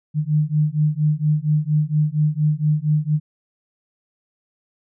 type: beating tone pair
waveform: sine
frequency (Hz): 149.6 / 153.9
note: D3 / D#3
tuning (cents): +32 / -19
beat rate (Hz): 4.3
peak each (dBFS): -19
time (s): 0.14-3.2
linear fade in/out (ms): 50
effects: none